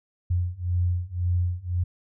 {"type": "beating tone pair", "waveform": "sine", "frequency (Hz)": [87.7, 89.6], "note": ["F2", "F2"], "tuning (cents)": [8, 45], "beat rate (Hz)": 1.9, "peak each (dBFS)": [-26, -25], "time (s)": [0.3, 1.84], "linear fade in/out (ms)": 10, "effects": []}